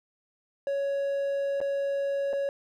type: tone with dropouts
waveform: triangle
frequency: 557 Hz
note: C#5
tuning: 8 cents sharp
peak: -24 dBFS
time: 0.67-2.49 s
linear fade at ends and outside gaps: 1 ms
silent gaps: 1.604-1.613 / 2.33-2.334 s
effects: none